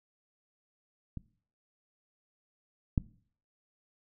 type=clicks; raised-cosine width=5 ms; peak=-26 / -13 dBFS; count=2; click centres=1.173 / 2.978 s; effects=noise-tail reverb RT60 0.5 s tail -20 dB re dry